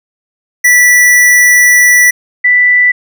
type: tone pair in turn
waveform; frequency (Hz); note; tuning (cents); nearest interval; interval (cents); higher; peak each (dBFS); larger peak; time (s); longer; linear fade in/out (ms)
square / sine; 1962 / 1977.9; B6 / B6; -12 / +2; unison; 14; second; -4; neither; 0.64-2.11 / 2.44-2.92; first; 10
effects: none